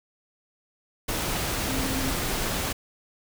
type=tone in noise; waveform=sine; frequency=264.5 Hz; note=C4; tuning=19 cents sharp; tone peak=-30 dBFS; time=1.68-2.12 s; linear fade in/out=10 ms; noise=pink; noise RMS=-28 dBFS; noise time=1.08-2.73 s; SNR=-5 dB; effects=none